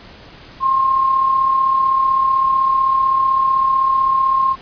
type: tone with amplitude modulation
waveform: sine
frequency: 1065 Hz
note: C6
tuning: 30 cents sharp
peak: -10 dBFS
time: 0.6-4.56 s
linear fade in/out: 50 ms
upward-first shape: sine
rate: 35.8 Hz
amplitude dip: 45%
effects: pink hiss -40 dBFS RMS until 4.61 s + resampled to 11025 Hz